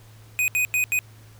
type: tone bursts at uneven times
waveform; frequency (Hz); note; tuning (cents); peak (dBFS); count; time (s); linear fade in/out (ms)
square; 2494; D#7; +3; -20; 4; 0.39-0.48 / 0.55-0.65 / 0.74-0.84 / 0.92-0.99; 0
effects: added 109 Hz sine -46 dBFS peak until 1.39 s + pink hiss -54 dBFS RMS until 1.39 s